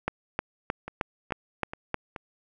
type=two click trains; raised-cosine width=0.5 ms; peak=-21 / -11 dBFS; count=4 / 7; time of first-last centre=0.88-2.162 / 0.08-1.943 s; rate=2.34 / 3.22 Hz; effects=none